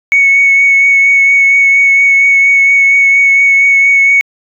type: tone with vibrato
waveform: sine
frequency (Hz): 2217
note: C#7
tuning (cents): 0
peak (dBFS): -3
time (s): 0.12-4.21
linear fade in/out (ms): 0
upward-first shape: triangle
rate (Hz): 4.3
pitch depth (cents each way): 17
effects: tanh soft clip ceiling 0 dBFS